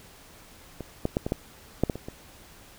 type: clicks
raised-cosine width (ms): 2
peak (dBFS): -21 / -11 / -10 / -15 / -11 / -7 / -12 / -22 / -22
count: 9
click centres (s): 0.807 / 1.054 / 1.169 / 1.265 / 1.321 / 1.836 / 1.898 / 1.956 / 2.085
effects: pink hiss -51 dBFS RMS until 2.78 s